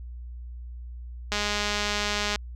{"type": "click train", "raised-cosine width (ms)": 0.2, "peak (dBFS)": -10, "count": 216, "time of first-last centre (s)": [1.32, 2.359], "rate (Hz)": 207, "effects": ["added 60 Hz sine -36 dBFS peak until 2.55 s"]}